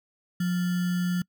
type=tone with sample-and-hold; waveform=sine; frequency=178.5 Hz; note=F3; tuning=38 cents sharp; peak=-23 dBFS; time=0.4-1.22 s; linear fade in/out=5 ms; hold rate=1575 Hz; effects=noise-tail reverb RT60 0.1 s tail -26 dB re dry